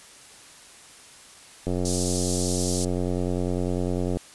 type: click train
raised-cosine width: 2 ms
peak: -14 dBFS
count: 226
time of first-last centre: 1.67-4.17 s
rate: 90 Hz
type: band-pass noise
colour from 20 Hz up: white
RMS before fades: -31 dBFS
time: 1.85-2.85 s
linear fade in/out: 5 ms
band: 4600 to 9900 Hz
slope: 24 dB/octave
effects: white hiss -48 dBFS RMS until 4.34 s + resampled to 24000 Hz